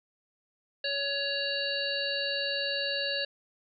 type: harmonic tone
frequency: 560 Hz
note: C#5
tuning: 18 cents sharp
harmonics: 1 / 3 / 5 / 7 / 8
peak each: -35 / -35 / -35 / -35 / -35 dBFS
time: 0.84-3.25 s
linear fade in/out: 5 ms
effects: none